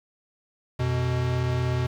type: tone pair together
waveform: square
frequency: 88.51 / 125 Hz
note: F2 / B2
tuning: +24 / +21 cents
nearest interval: tritone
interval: 597 cents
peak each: -30 / -25 dBFS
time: 0.79-1.87 s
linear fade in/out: 10 ms
effects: low-pass 5000 Hz 12 dB/octave + 8-bit